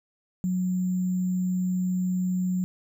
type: tone with sample-and-hold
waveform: sine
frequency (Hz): 182.7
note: F#3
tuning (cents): -22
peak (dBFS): -23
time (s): 0.44-2.64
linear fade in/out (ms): 0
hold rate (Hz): 7350
effects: none